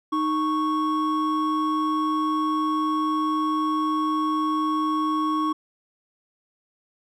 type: tone pair together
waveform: triangle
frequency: 309.9 / 1106 Hz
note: D#4 / C#6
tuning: -7 / -4 cents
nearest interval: octave + minor seventh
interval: 2203 cents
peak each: -22 dBFS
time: 0.12-5.53 s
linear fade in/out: 10 ms
effects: none